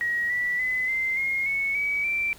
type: tone with pitch steps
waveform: sine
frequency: 1900 / 1957.9 / 2018 / 2079 / 2143 / 2208 / 2275 / 2345 Hz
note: A#6 / B6 / B6 / C7 / C7 / C#7 / C#7 / D7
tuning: +33 / -16 / +37 / -12 / +41 / -7 / +44 / -3 cents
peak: -23 dBFS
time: 0.01-2.33 s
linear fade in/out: 0 ms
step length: 290 ms
effects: pink hiss -49 dBFS RMS until 2.38 s